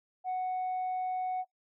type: tone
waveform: sine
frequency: 740 Hz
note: F#5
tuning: in tune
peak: -28 dBFS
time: 0.24-1.45 s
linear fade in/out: 50 ms
effects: noise-tail reverb RT60 0.1 s tail -19 dB re dry + tanh soft clip ceiling -29 dBFS